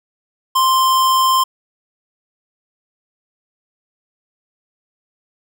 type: tone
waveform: square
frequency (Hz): 1046.5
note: C6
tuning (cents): 0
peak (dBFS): -12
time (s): 0.55-1.44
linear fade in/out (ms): 10
effects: none